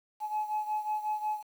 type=beating tone pair; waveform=sine; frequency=850 / 855.5 Hz; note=G#5 / A5; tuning=+40 / -49 cents; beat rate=5.5 Hz; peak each=-30 / -34 dBFS; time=0.2-1.43 s; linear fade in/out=50 ms; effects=tanh soft clip ceiling -25 dBFS + 9-bit